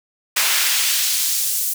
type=noise with high-pass filter sweep; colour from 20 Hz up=pink; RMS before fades=-19 dBFS; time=0.36-1.74 s; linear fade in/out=10 ms; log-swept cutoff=1400 to 9100 Hz; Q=0.76; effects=none